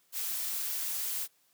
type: noise with amplitude modulation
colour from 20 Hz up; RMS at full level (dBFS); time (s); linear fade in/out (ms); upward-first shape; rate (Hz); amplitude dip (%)
blue; -32; 0.12-1.28; 50; sine; 243; 50
effects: white hiss -69 dBFS RMS until 1.53 s + high-pass 100 Hz 12 dB/octave